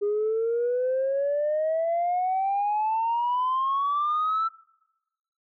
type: exponential sweep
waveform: sine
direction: up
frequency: 406.4 to 1339 Hz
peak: -21 dBFS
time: 0.01-4.49 s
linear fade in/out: 20 ms
effects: noise-tail reverb RT60 1.0 s tail -25 dB re dry + tanh soft clip ceiling -19 dBFS